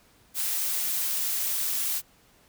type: noise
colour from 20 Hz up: blue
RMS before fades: -28 dBFS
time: 0.34-2.02 s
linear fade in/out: 50 ms
effects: pink hiss -60 dBFS RMS until 2.48 s